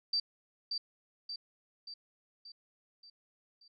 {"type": "tone with echo", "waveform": "sine", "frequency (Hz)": 4657, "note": "D8", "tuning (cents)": -15, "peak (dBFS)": -28, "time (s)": [0.13, 0.2], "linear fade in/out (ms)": 5, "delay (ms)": 580, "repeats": 6, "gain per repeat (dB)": -5, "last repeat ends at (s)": 3.68, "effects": []}